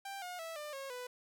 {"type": "tone with pitch steps", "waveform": "sawtooth", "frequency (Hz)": [788, 718.4, 655, 597.2, 544.5, 496.4], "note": ["G5", "F5", "E5", "D5", "C#5", "B4"], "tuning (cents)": [9, 49, -11, 29, -31, 9], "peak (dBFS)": -38, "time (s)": [0.05, 1.07], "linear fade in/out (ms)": 5, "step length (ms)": 170, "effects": []}